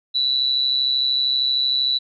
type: tone with amplitude modulation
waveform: sine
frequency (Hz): 3951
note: B7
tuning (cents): 0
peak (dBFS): -14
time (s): 0.14-1.99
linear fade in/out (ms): 20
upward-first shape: sine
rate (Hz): 133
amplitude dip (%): 65
effects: none